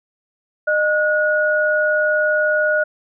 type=tone pair together; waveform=sine; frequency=610.9 / 1453 Hz; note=D#5 / F#6; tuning=-32 / -32 cents; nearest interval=octave + minor third; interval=1500 cents; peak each=-17 dBFS; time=0.67-2.84 s; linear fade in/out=10 ms; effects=none